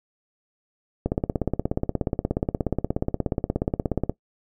click train, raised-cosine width 2 ms, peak -9 dBFS, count 52, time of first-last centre 1.06-4.096 s, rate 16.8 Hz, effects noise-tail reverb RT60 0.1 s tail -19 dB re dry

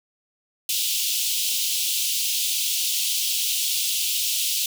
pink high-pass noise, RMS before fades -24 dBFS, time 0.69-4.66 s, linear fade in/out 2 ms, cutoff 2800 Hz, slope 48 dB/octave, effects none

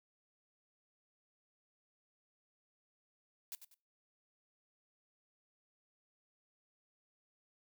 blue noise with echo, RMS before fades -44 dBFS, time 3.52-3.55 s, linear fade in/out 0 ms, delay 96 ms, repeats 2, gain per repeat -10 dB, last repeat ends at 3.742 s, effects noise-tail reverb RT60 0.3 s tail -21 dB re dry

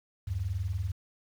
sine tone pair together, 77.54 / 98 Hz, D#2 / G2, -5 / 0 cents, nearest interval major third, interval 405 cents, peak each -34 / -31 dBFS, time 0.27-0.92 s, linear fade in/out 10 ms, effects 9-bit

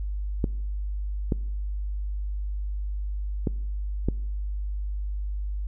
clicks, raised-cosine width 3 ms, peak -11 dBFS, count 4, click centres 0.442 / 1.322 / 3.472 / 4.086 s, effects noise-tail reverb RT60 0.9 s tail -23 dB re dry + added 50 Hz sine -27 dBFS peak until 5.67 s

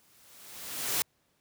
white noise with exponential growth, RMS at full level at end -27 dBFS, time 0-1.02 s, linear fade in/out 0 ms, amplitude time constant 220 ms, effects pink hiss -72 dBFS RMS until 1.4 s + high-pass 80 Hz 12 dB/octave

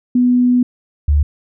sine tone pair in turn, 247.2 / 73.13 Hz, B3 / D2, +2 / -7 cents, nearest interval octave + major sixth, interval 2109 cents, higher first, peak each -9 dBFS, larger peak neither, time 0.15-0.63 / 1.08-1.23 s, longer first, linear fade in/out 5 ms, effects none

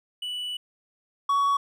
triangle tone pair in turn, 2960 / 1122.9 Hz, F#7 / C#6, 0 / +22 cents, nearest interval octave + perfect fourth, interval 1678 cents, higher first, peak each -28 / -18 dBFS, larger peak second, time 0.22-0.57 / 1.29-1.57 s, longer first, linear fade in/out 5 ms, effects none

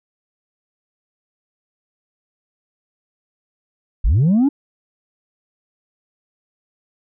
sine linear sweep, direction up, 33.26 to 294.6 Hz, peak -9 dBFS, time 4.04-4.49 s, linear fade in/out 10 ms, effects tanh soft clip ceiling -10 dBFS

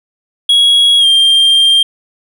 triangle tone with pitch glide, 3322 to 3187 Hz, G#7 to G7, 0 to +28 cents, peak -4 dBFS, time 0.49-1.83 s, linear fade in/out 5 ms, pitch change -72 cents, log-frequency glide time 0.99-1.06 s, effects none

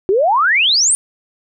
sine exponential sweep, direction up, 360 to 9397 Hz, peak -10 dBFS, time 0.09-0.95 s, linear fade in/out 0 ms, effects none

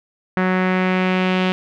sawtooth tone with low-pass filter sweep, 185 Hz, F#3, in tune, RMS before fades -18 dBFS, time 0.37-1.52 s, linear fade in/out 0 ms, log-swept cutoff 1800 to 3000 Hz, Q 2.4, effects none

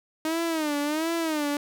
sawtooth tone with vibrato, 311 Hz, D#4, 1 cent flat, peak -21 dBFS, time 0.25-1.57 s, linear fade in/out 2 ms, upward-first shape sine, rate 1.4 Hz, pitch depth 130 cents each way, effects none

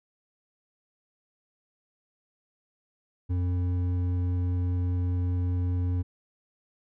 triangle tone with hard clipping, 89.5 Hz, F2, 43 cents sharp, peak -26 dBFS, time 3.29-6.03 s, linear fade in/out 20 ms, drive 11 dB, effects none

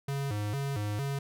square tone with vibrato, 120.4 Hz, B2, 44 cents flat, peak -31 dBFS, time 0.08-1.19 s, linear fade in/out 5 ms, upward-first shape square, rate 2.2 Hz, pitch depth 250 cents each way, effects none

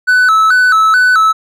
triangle tone with vibrato, 1396.9 Hz, F6, in tune, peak -4 dBFS, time 0.07-1.33 s, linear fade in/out 20 ms, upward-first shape square, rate 2.3 Hz, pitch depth 120 cents each way, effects none

